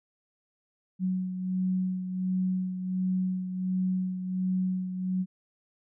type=beating tone pair; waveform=sine; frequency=185 / 186.4 Hz; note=F#3 / F#3; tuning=0 / +13 cents; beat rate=1.4 Hz; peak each=-27 / -35 dBFS; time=0.99-5.26 s; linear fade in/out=50 ms; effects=none